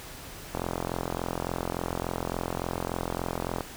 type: click train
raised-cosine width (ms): 1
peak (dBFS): -15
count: 134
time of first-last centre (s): 0.55-3.607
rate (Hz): 43.5
effects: pink hiss -43 dBFS RMS until 3.76 s